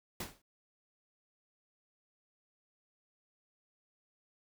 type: noise with exponential decay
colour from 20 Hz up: pink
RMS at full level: -36 dBFS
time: 0.2-0.42 s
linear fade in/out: 5 ms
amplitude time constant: 46 ms
effects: none